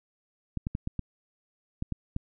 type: clicks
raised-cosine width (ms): 5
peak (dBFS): -18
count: 8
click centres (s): 0.573 / 0.669 / 0.751 / 0.874 / 0.993 / 1.824 / 1.923 / 2.164
effects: none